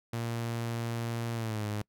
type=tone with pitch glide; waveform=sawtooth; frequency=116.54 to 105.03 Hz; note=A#2 to G#2; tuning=0 to +20 cents; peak=-28 dBFS; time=0.13-1.82 s; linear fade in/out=5 ms; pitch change=-180 cents; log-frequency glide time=1.34-1.65 s; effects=noise-tail reverb RT60 0.1 s tail -26 dB re dry